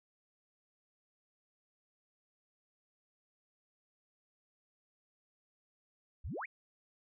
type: exponential sweep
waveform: sine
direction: up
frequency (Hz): 49 to 2561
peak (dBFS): -38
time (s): 6.24-6.46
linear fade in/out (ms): 10
effects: none